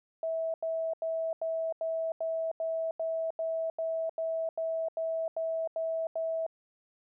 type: tone bursts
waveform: sine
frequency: 651 Hz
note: E5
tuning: 22 cents flat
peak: -29 dBFS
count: 16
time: 0.23-6.465 s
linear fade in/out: 2 ms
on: 310 ms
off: 85 ms
effects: none